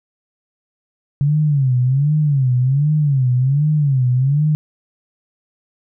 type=tone with vibrato; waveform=sine; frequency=138.1 Hz; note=C#3; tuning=6 cents flat; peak=-12 dBFS; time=1.21-4.55 s; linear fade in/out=0 ms; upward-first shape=sine; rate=1.3 Hz; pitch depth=180 cents each way; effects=none